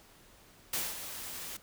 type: noise with ADSR envelope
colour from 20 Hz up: white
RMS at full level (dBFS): -32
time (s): 0.73-1.57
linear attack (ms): 5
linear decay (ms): 210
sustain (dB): -10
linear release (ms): 6
effects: pink hiss -59 dBFS RMS until 1.62 s